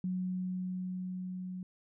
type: tone with level ramp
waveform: sine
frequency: 183.7 Hz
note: F#3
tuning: 12 cents flat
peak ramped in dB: -31 to -38 dBFS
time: 0.04-1.63 s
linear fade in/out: 2 ms
effects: none